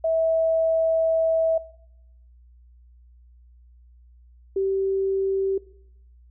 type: tone pair in turn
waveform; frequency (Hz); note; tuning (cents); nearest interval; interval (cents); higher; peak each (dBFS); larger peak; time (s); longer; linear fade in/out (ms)
sine; 650 / 387.4; E5 / G4; -24 / -20; major sixth; 896; first; -19 / -20; first; 0.04-1.58 / 4.56-5.58; first; 5
effects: noise-tail reverb RT60 0.8 s tail -20 dB re dry + added 60 Hz sine -49 dBFS peak until 6.3 s